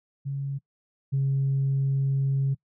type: tone pair in turn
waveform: sine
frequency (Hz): 138.59 / 136.52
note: C#3 / C#3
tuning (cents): 0 / -26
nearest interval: unison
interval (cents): 26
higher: first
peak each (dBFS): -27 / -20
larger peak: second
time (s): 0.25-0.59 / 1.12-2.55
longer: second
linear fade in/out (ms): 20
effects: noise-tail reverb RT60 0.1 s tail -23 dB re dry + tanh soft clip ceiling -18 dBFS